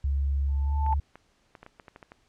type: tone with pitch glide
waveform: sine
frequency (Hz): 69.4 to 71.52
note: C#2 to D2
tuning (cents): +3 to -45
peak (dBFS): -23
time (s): 0.04-1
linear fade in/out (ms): 5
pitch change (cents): +52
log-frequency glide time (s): 0.64-0.75
type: tone with exponential growth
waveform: sine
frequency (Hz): 881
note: A5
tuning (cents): +2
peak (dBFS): -22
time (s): 0.48-0.94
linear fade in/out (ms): 5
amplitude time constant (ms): 100
type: clicks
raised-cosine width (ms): 0.5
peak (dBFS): -30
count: 11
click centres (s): 0.864 / 0.927 / 1.156 / 1.552 / 1.63 / 1.664 / 1.798 / 1.882 / 1.961 / 2.028 / 2.119
effects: pink hiss -67 dBFS RMS until 2.28 s + low-pass 7000 Hz 12 dB/octave